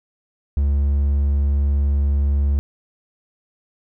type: tone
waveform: triangle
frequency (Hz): 70.7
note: C#2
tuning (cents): +35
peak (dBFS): -13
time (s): 0.57-2.59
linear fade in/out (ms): 0
effects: none